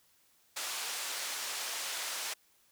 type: band-pass noise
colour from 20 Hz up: white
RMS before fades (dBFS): -38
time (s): 0.56-2.34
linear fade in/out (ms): 10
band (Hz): 610 to 7900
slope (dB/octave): 12
effects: white hiss -68 dBFS RMS until 2.71 s